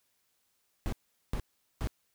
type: noise bursts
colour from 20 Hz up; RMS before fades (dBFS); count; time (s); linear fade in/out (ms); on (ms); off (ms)
brown; -32; 3; 0.86-1.872; 0; 64; 410
effects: white hiss -75 dBFS RMS until 2.14 s